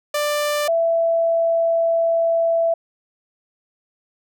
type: tone pair in turn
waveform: sawtooth / sine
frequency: 591 / 665.3 Hz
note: D5 / E5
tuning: +11 / +16 cents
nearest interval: major second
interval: 205 cents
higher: second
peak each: -15 dBFS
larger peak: neither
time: 0.14-0.68 / 0.68-2.74 s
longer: second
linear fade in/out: 5 ms
effects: none